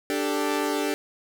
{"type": "chord", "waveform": "sawtooth", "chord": "D suspended fourth", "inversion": "none", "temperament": "equal", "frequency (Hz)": [293.7, 392, 440], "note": ["D4", "G4", "A4"], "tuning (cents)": [0, 0, 0], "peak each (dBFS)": [-23, -25, -26], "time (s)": [0.1, 0.94], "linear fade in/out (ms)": 0, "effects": []}